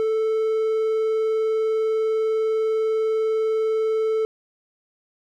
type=tone with vibrato; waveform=triangle; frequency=440 Hz; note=A4; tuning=in tune; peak=-17 dBFS; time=0-4.25 s; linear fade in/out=0 ms; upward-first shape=sine; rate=20 Hz; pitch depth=10 cents each way; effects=none